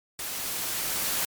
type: noise with level ramp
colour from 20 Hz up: white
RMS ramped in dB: -34 to -27 dBFS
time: 0.19-1.25 s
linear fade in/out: 2 ms
effects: MP3 96 kbps